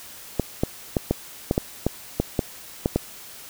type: clicks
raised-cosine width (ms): 2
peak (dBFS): -6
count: 11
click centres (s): 0.397 / 0.635 / 0.968 / 1.11 / 1.511 / 1.579 / 1.866 / 2.2 / 2.392 / 2.859 / 2.96
effects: white hiss -42 dBFS RMS until 3.49 s